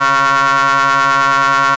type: ring-modulated tone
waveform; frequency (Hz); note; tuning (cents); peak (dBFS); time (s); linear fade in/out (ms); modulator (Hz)
35% pulse; 138.3; C#3; -4; -5; 0-1.76; 20; 1240
effects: resampled to 16000 Hz